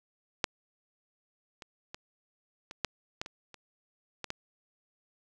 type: clicks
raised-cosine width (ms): 0.2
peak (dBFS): -8 / -27 / -23 / -25 / -11 / -16 / -25 / -30 / -19 / -17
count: 10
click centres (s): 0.442 / 1.622 / 1.945 / 2.711 / 2.847 / 3.215 / 3.261 / 3.543 / 4.243 / 4.304
effects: none